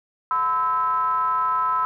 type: ring-modulated tone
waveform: triangle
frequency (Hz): 146.83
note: D3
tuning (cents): 0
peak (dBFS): -14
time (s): 0.31-1.85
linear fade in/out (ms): 0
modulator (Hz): 1160
effects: none